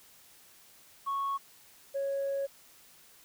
sine tone pair in turn, 1105 / 552.5 Hz, C#6 / C#5, -6 / -6 cents, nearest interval octave, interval 1200 cents, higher first, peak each -28 dBFS, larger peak neither, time 1.06-1.38 / 1.94-2.47 s, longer second, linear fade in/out 20 ms, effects tanh soft clip ceiling -27 dBFS + white hiss -58 dBFS RMS until 3.24 s

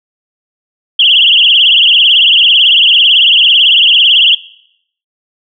sine tone with vibrato, 3046 Hz, F#7, 50 cents sharp, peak -3 dBFS, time 0.99-4.35 s, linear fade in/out 5 ms, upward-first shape triangle, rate 18 Hz, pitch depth 200 cents each way, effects noise-tail reverb RT60 0.7 s tail -19 dB re dry

